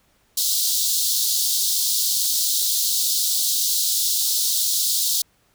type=high-pass noise; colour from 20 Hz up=pink; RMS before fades=-21 dBFS; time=0.37-5.22 s; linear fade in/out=5 ms; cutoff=3700 Hz; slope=48 dB/octave; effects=pink hiss -62 dBFS RMS until 5.54 s